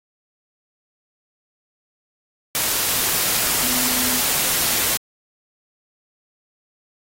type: tone in noise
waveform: sine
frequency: 251.1 Hz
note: B3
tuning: 29 cents sharp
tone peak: -30 dBFS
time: 3.63-4.21 s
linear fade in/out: 0 ms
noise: white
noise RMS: -20 dBFS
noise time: 2.55-4.97 s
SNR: -13 dB
effects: AAC 48 kbps